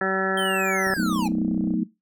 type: harmonic tone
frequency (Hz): 190.8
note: G3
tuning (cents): -47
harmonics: 1 / 2 / 3 / 4 / 5 / 7 / 8 / 9 / 10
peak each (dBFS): -30 / -27 / -30 / -31 / -37 / -28 / -36 / -25 / -37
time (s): 0.01-0.94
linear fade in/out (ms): 2
type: linear sweep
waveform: square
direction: down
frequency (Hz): 3186 to 787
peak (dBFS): -28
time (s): 0.37-1.28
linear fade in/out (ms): 5
type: click train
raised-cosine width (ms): 2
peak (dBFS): -24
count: 28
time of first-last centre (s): 0.87-1.738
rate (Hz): 31.1
type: chord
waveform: sine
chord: B dominant seventh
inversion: second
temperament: equal with one note detuned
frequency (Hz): 185 / 220 / 246.9 / 314.2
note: F#3 / A3 / B3 / D#4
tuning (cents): 0 / 0 / 0 / +17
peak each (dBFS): -25 / -26 / -28 / -27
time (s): 0.97-1.84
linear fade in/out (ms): 10
effects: noise-tail reverb RT60 0.2 s tail -18 dB re dry